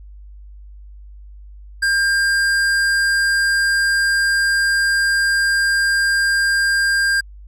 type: tone with hard clipping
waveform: sine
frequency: 1600 Hz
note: G6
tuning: 35 cents sharp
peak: -16 dBFS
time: 1.82-7.21 s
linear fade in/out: 10 ms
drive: 13 dB
effects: added 50 Hz sine -36 dBFS peak until 7.47 s